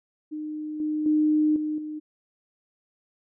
sine tone with level steps, 305.4 Hz, D#4, 32 cents flat, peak -30 / -24 / -18 / -25 / -31 dBFS, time 0.31-2 s, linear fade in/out 20 ms, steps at 0.8 / 1.06 / 1.56 / 1.78 s, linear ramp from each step 2 ms, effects none

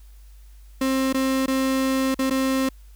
35% pulse tone with dropouts, 265 Hz, C4, 22 cents sharp, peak -18 dBFS, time 0.81-2.69 s, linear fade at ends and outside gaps 5 ms, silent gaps 1.128-1.143 / 1.461-1.479 / 2.145-2.19 / 2.299-2.307 s, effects added 50 Hz sine -43 dBFS peak until 2.95 s + white hiss -60 dBFS RMS until 2.95 s

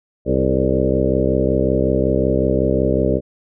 harmonic tone with a mistuned harmonic, 65.41 Hz, C2, in tune, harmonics 1 / 2 / 3 / 4 / 5 / 6 / 7 / 8 / 9, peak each -23 / -23 / -23 / -23 / -23 / -23 / -23 / -23 / -23 dBFS, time 0.25-3.21 s, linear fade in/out 50 ms, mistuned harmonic 6, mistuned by +39 cents, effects none

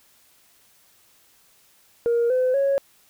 sine tone with pitch steps, 470.2 / 509.8 / 552.7 Hz, A#4 / C5 / C#5, +15 / -45 / -5 cents, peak -16 dBFS, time 2.06-2.78 s, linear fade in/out 0 ms, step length 240 ms, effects tanh soft clip ceiling -15 dBFS + white hiss -58 dBFS RMS until 3.09 s

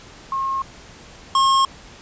sine / square tone pair in turn, 1077 / 1077 Hz, C6 / C6, +50 / +50 cents, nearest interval unison, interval 0 cents, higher neither, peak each -20 / -14 dBFS, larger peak second, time 0.32-0.62 / 1.35-1.65 s, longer neither, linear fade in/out 2 ms, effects pink hiss -43 dBFS RMS until 2.01 s + resampled to 16000 Hz

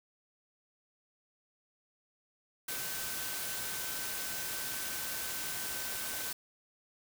sine tone in noise, 1531 Hz, G6, 41 cents flat, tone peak -47 dBFS, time 2.68-6.33 s, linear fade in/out 5 ms, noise white, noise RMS -38 dBFS, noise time 2.68-6.33 s, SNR -12 dB, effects none

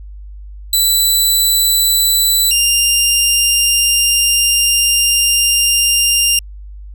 15% pulse tone pair in turn, 3977 / 2797 Hz, B7 / F7, +11 / +2 cents, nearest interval tritone, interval 609 cents, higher first, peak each -3 dBFS, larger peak neither, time 0.73-2.51 / 2.51-6.39 s, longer second, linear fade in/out 2 ms, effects added 50 Hz sine -29 dBFS peak until 6.94 s

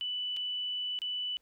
sine tone with dropouts, 2978 Hz, F#7, 11 cents sharp, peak -32 dBFS, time 0.01-1.37 s, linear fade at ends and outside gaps 0 ms, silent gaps 0.365-0.369 / 0.989-1.018 s, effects pink hiss -74 dBFS RMS until 1.41 s

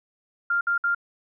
sine tone bursts, 1396.9 Hz, F6, in tune, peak -20 dBFS, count 3, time 0.5-0.948 s, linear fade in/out 5 ms, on 110 ms, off 59 ms, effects none

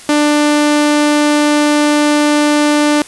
sawtooth tone, 296.3 Hz, D4, 15 cents sharp, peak -5 dBFS, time 0.09-3.02 s, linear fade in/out 2 ms, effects white hiss -35 dBFS RMS until 3.07 s + resampled to 24000 Hz

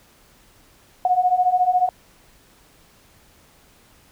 sine beating tone pair, 719 / 733 Hz, F#5 / F#5, -50 / -16 cents, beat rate 14 Hz, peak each -20 / -17 dBFS, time 1.05-1.89 s, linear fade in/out 2 ms, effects pink hiss -54 dBFS RMS until 4.11 s

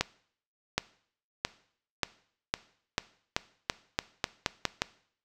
accelerating click train, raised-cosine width 0.2 ms, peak -8 dBFS, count 13, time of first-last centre 0.01-4.819 s, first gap 770 ms, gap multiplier 0.87, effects noise-tail reverb RT60 0.6 s tail -19 dB re dry

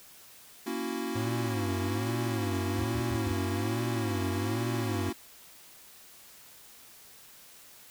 square chord, F# dominant seventh, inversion first, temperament equal, 233.1 / 277.2 / 329.6 / 370 Hz, A#3 / C#4 / E4 / F#4, 0 / 0 / 0 / 0 cents, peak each -38 dBFS, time 0.66-5.13 s, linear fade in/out 10 ms
square tone with vibrato, 105.6 Hz, G#2, 29 cents sharp, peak -32 dBFS, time 1.15-5.1 s, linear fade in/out 10 ms, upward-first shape sine, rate 1.2 Hz, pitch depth 200 cents each way
sine tone bursts, 79.6 Hz, D#2, 40 cents sharp, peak -34 dBFS, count 4, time 2.78-3.328 s, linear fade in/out 10 ms, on 68 ms, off 92 ms
effects white hiss -53 dBFS RMS until 7.9 s

